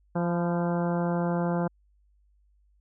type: harmonic tone with a mistuned harmonic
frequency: 173 Hz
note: F3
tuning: 16 cents flat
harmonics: 1 / 2 / 3 / 4 / 5 / 6 / 7 / 8 / 9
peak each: -26 / -33 / -32 / -35 / -37 / -40 / -45 / -43 / -46 dBFS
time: 0.15-1.68 s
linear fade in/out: 10 ms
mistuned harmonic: 6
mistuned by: -34 cents
effects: added 50 Hz sine -61 dBFS peak until 2.8 s